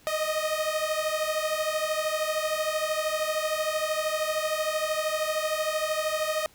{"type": "beating tone pair", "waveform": "sawtooth", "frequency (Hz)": [615, 628], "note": ["D#5", "D#5"], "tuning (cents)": [-20, 16], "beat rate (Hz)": 13, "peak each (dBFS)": -25, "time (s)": [0.07, 6.46], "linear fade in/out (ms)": 0, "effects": ["pink hiss -57 dBFS RMS until 6.54 s"]}